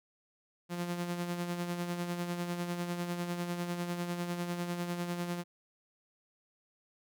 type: tone with tremolo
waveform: sawtooth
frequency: 174.61 Hz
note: F3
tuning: in tune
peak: -28 dBFS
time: 0.69-5.44 s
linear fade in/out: 50 ms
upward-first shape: sine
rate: 10 Hz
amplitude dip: 50%
effects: none